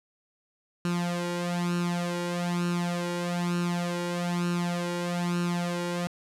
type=tone with flanger; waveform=sawtooth; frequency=174.61 Hz; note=F3; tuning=in tune; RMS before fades=-29 dBFS; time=0.85-6.07 s; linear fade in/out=0 ms; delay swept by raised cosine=0.72 to 2.12 ms; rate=1.1 Hz; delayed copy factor=+0.75; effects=low-pass 10000 Hz 12 dB/octave